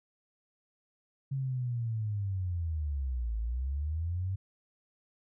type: linear two-way sweep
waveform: sine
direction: down then up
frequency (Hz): 137.5 to 53.6 to 97.1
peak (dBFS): -30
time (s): 1.31-4.36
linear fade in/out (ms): 10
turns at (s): 3.37
effects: none